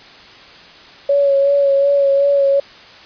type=tone with vibrato; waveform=sine; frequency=559 Hz; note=C#5; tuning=14 cents sharp; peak=-10 dBFS; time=1.09-2.6 s; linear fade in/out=5 ms; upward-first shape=sine; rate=2.7 Hz; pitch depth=24 cents each way; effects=white hiss -40 dBFS RMS until 3.05 s + resampled to 11025 Hz